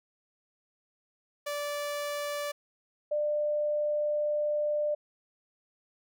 sawtooth / sine tone pair in turn, 582 / 595.9 Hz, D5 / D5, -16 / +25 cents, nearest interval unison, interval 41 cents, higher second, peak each -28 / -26 dBFS, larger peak second, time 1.46-2.52 / 3.11-4.95 s, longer second, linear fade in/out 10 ms, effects none

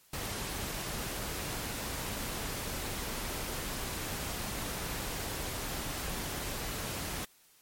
pink noise, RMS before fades -37 dBFS, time 0.13-7.25 s, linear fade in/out 5 ms, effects white hiss -63 dBFS RMS until 7.61 s + MP3 64 kbps

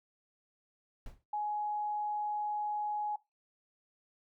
brown noise with exponential decay, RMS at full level -40 dBFS, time 1.06-1.24 s, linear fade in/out 2 ms, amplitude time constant 37 ms
sine tone, 838 Hz, G#5, 15 cents sharp, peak -32 dBFS, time 1.33-3.16 s, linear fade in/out 5 ms
effects noise-tail reverb RT60 0.2 s tail -19 dB re dry

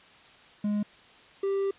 triangle tone pair in turn, 207.7 / 392.8 Hz, G#3 / G4, 0 / +4 cents, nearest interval major seventh, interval 1104 cents, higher second, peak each -23 dBFS, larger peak neither, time 0.64-0.83 / 1.43-1.71 s, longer second, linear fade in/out 5 ms, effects white hiss -54 dBFS RMS until 1.78 s + resampled to 8000 Hz

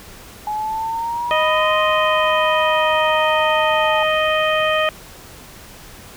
sine exponential two-way sweep, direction up then down, 841 to 1046.5 to 873 Hz, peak -20 dBFS, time 0.47-4.03 s, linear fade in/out 2 ms, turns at 1.81 s
harmonic tone, 622.3 Hz, D#5, in tune, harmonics 1 / 2 / 3 / 4 / 5, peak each -18 / -21 / -23 / -24 / -25 dBFS, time 1.31-4.89 s, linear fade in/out 0 ms
effects pink hiss -40 dBFS RMS until 6.16 s

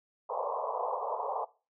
white band-pass noise, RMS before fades -34 dBFS, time 0.29-1.45 s, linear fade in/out 10 ms, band 440 to 1100 Hz, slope 96 dB/octave, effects noise-tail reverb RT60 0.3 s tail -18 dB re dry

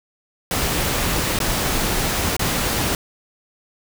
pink noise with dropouts, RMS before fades -21 dBFS, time 0.51-2.95 s, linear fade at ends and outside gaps 1 ms, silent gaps 1.389-1.402 / 2.366-2.394 s, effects none

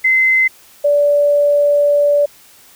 sine tone pair in turn, 2059 / 579.8 Hz, C7 / D5, -28 / -22 cents, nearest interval octave + minor seventh, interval 2194 cents, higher first, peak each -9 dBFS, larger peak neither, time 0.04-0.48 / 0.84-2.26 s, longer second, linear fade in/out 10 ms, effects white hiss -45 dBFS RMS until 2.75 s

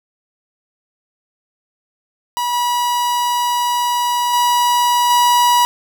45% pulse tone with level steps, 971 Hz, B5, 30 cents flat, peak -17 / -15 / -12 / -10 dBFS, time 2.37-5.65 s, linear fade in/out 0 ms, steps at 2.53 / 4.33 / 5.1 s, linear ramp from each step 5 ms, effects none

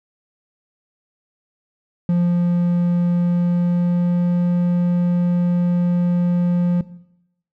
triangle tone with pitch glide, 174.61 to 175.72 Hz, F3 to F3, 0 to +11 cents, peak -12 dBFS, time 2.09-6.81 s, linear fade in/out 2 ms, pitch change +11 cents, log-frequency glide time 3.1-4.48 s, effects noise-tail reverb RT60 0.8 s tail -17 dB re dry

